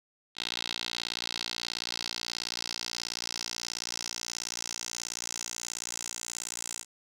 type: tone with band-pass filter sweep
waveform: 10% pulse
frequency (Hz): 58.5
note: A#1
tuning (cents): +7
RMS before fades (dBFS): -37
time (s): 0.35-6.85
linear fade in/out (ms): 50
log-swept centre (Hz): 3800 to 7500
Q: 3.3
effects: none